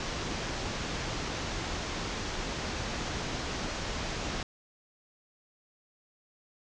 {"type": "low-pass noise", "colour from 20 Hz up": "pink", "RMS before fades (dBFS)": -35, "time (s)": [0, 4.43], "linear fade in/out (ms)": 2, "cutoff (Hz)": 6800, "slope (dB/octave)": 48, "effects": []}